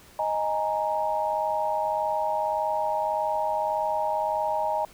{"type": "chord", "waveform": "sine", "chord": "D# suspended fourth", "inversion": "none", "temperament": "equal", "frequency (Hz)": [622.3, 830.6, 932.3], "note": ["D#5", "G#5", "A#5"], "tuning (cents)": [0, 0, 0], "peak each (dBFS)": -28, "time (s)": [0.19, 4.85], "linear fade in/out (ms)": 2, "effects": ["pink hiss -52 dBFS RMS until 4.93 s"]}